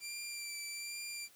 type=tone with vibrato; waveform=15% pulse; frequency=2358 Hz; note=D7; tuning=6 cents sharp; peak=-34 dBFS; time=0-1.29 s; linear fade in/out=50 ms; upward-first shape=sine; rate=1.2 Hz; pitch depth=22 cents each way; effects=white hiss -63 dBFS RMS until 1.35 s